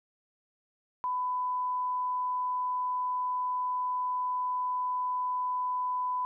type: tone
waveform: sine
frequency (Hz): 1000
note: B5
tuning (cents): +21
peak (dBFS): -28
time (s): 1.04-6.25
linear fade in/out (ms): 0
effects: none